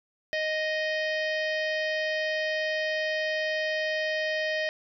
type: harmonic tone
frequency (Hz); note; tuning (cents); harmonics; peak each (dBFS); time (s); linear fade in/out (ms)
622.3; D#5; 0; 1 / 3 / 4 / 5 / 6 / 7 / 8 / 9; -29 / -30 / -38 / -39 / -46 / -45 / -43 / -50; 0.33-4.69; 0
effects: none